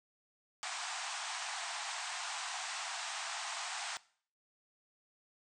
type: band-pass noise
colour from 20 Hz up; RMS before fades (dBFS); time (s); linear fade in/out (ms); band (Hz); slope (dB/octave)
pink; -41; 0.63-3.97; 0; 680 to 8800; 96
effects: noise-tail reverb RT60 0.5 s tail -20 dB re dry